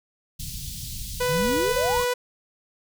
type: band-stop noise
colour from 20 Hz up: pink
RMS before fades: -34 dBFS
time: 0.39-2.05 s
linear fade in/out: 10 ms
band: 170 to 3600 Hz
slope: 24 dB/octave
type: tone with vibrato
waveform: sawtooth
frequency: 493.9 Hz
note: B4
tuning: in tune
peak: -18 dBFS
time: 1.2-2.14 s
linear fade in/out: 10 ms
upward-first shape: sine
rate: 2.2 Hz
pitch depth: 13 cents each way
type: exponential sweep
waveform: sine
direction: up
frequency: 130.81 to 1149 Hz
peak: -25 dBFS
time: 1.27-2.04 s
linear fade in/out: 50 ms
effects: none